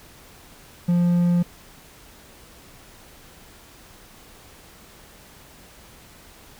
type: tone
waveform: triangle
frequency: 174.61 Hz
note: F3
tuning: in tune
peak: -14 dBFS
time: 0.88-1.43 s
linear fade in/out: 10 ms
effects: pink hiss -48 dBFS RMS until 6.59 s